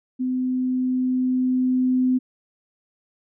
sine tone with level ramp, 255 Hz, C4, 44 cents flat, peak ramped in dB -21 to -16 dBFS, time 0.19-2.19 s, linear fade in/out 20 ms, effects none

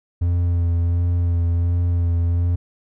triangle tone with vibrato, 86.2 Hz, F2, 22 cents flat, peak -14 dBFS, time 0.21-2.56 s, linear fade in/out 10 ms, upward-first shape sine, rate 1.4 Hz, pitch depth 21 cents each way, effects none

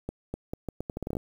accelerating click train, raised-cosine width 2 ms, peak -19 dBFS, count 13, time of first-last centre 0.09-1.169 s, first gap 250 ms, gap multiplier 0.78, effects 8-bit

